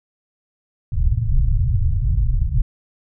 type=low-pass noise; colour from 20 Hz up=pink; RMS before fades=-17 dBFS; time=0.92-2.62 s; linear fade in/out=5 ms; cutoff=130 Hz; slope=48 dB/octave; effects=none